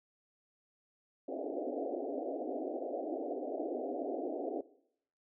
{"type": "band-pass noise", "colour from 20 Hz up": "pink", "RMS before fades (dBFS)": -38, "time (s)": [1.28, 4.61], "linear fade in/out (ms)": 5, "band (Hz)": [260, 740], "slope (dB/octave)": 96, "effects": ["noise-tail reverb RT60 0.7 s tail -19 dB re dry"]}